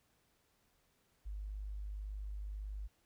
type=tone; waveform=sine; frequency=50.9 Hz; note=G#1; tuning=34 cents flat; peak=-40 dBFS; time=1.25-2.88 s; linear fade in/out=20 ms; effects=pink hiss -75 dBFS RMS until 3.05 s